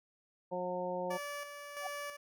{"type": "harmonic tone", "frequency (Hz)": 180, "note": "F#3", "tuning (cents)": -47, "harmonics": [1, 2, 3, 4, 5], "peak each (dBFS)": [-44, -43, -37, -44, -41], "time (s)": [0.51, 1.18], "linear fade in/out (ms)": 20}
{"type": "tone with tremolo", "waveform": "15% pulse", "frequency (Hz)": 578, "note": "D5", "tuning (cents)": -28, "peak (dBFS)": -33, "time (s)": [1.1, 2.17], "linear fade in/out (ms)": 10, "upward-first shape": "square", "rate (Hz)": 1.5, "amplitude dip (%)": 50}
{"type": "tone with exponential growth", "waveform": "sine", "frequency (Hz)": 749, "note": "F#5", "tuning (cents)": 21, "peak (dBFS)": -34, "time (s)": [1.79, 1.87], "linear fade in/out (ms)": 5, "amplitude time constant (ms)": 17}
{"effects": []}